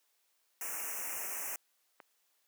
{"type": "band-stop noise", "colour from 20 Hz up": "white", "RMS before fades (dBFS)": -39, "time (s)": [0.61, 1.56], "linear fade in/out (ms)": 2, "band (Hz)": [2800, 5600], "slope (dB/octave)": 96}
{"type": "clicks", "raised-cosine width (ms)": 0.5, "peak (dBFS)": -34, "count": 2, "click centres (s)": [1.073, 2.002]}
{"effects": ["white hiss -75 dBFS RMS until 2.47 s", "high-pass 400 Hz 12 dB/octave"]}